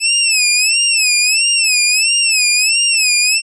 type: tone with vibrato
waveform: 15% pulse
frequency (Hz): 2600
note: E7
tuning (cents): -24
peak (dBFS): -3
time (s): 0-3.42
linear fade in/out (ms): 50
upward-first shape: sine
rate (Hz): 1.5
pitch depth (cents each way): 130
effects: resampled to 22050 Hz